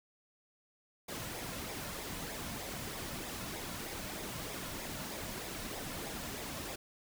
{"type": "noise with flanger", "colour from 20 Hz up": "pink", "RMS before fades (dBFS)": -42, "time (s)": [1.08, 6.76], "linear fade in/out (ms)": 10, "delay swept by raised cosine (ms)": [0.67, 2.57], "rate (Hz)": 3.2, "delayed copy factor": -0.5, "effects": []}